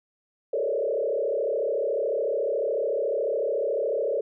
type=tone with frequency modulation; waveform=sine; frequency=506 Hz; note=B4; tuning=42 cents sharp; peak=-23 dBFS; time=0.53-4.21 s; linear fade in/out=5 ms; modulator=33.9 Hz; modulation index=2.6; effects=none